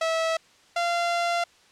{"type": "tone pair in turn", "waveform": "sawtooth", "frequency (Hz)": [651, 689.7], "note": ["E5", "F5"], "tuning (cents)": [-22, -22], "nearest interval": "minor second", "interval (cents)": 100, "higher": "second", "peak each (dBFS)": -19, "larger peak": "neither", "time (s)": [[0.01, 0.37], [0.76, 1.44]], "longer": "second", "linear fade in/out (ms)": 5, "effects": ["white hiss -57 dBFS RMS until 1.71 s", "low-pass 6000 Hz 12 dB/octave"]}